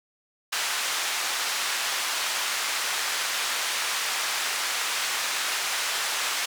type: band-pass noise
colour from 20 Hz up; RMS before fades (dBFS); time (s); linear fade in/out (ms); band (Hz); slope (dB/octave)
pink; -28; 0.52-6.46; 10; 1200 to 9000; 12
effects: none

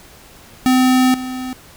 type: tone with level steps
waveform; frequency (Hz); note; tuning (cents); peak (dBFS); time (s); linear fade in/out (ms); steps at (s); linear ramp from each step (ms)
square; 256.2; C4; -36; -11 / -24; 0.66-1.53; 0; 1.14; 2
effects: pink hiss -43 dBFS RMS until 1.76 s

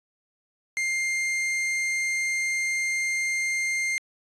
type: tone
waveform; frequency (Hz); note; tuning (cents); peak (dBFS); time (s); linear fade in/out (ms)
45% pulse; 2108; C7; +12; -24; 0.77-3.98; 0
effects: resampled to 22050 Hz

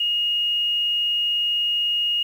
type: tone with quantisation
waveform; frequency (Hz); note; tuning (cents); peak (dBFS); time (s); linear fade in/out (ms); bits
sine; 2862; F7; +42; -19; 0-2.23; 5; 8
effects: none

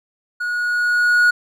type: tone with level ramp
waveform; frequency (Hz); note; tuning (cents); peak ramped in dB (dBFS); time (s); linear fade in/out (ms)
triangle; 1452; F#6; -33; -19 to -8; 0.4-1.31; 10
effects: none

